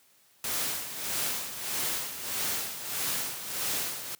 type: noise with tremolo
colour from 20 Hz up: white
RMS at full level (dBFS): -30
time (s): 0.44-4.15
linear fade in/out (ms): 2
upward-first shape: sine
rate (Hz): 1.6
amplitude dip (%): 65
effects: white hiss -63 dBFS RMS until 4.19 s + high-pass 80 Hz 12 dB/octave